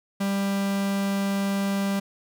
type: tone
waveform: 45% pulse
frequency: 197.6 Hz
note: G3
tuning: 14 cents sharp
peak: -23 dBFS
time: 0.2-2 s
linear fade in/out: 10 ms
effects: none

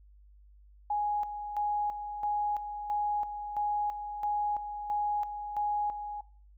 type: tone with tremolo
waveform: sine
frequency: 830.6 Hz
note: G#5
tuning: in tune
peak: -27 dBFS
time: 0.9-6.21 s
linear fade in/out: 5 ms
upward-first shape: square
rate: 1.5 Hz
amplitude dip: 60%
effects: noise-tail reverb RT60 0.4 s tail -18 dB re dry + added 50 Hz sine -54 dBFS peak until 6.57 s

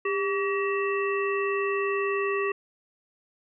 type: harmonic tone with a mistuned harmonic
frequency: 380.8 Hz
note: F#4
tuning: 50 cents sharp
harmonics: 1 / 3 / 5 / 7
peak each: -26 / -31 / -33 / -34 dBFS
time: 0.05-2.52 s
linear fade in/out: 5 ms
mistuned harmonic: 1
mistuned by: +81 cents
effects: none

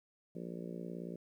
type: harmonic tone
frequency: 58.27 Hz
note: A#1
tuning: in tune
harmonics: 3 / 4 / 5 / 6 / 7 / 8 / 9 / 10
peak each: -44 / -48 / -53 / -49 / -50 / -53 / -54 / -56 dBFS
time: 0.35-1.16 s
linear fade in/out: 5 ms
effects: 12-bit

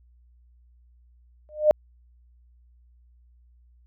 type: tone with exponential growth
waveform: sine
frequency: 607 Hz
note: D#5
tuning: 43 cents flat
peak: -9 dBFS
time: 1.49-1.71 s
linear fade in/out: 0 ms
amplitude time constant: 46 ms
effects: added 60 Hz sine -54 dBFS peak until 3.86 s

